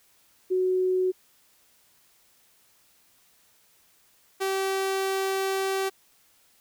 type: tone pair in turn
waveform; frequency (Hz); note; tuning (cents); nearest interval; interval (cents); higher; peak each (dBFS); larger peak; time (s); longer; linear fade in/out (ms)
sine / sawtooth; 370.1 / 385.8; F#4 / G4; 0 / -28; minor second; 72; second; -21; neither; 0.5-1.12 / 4.4-5.9; second; 20
effects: white hiss -62 dBFS RMS until 6.6 s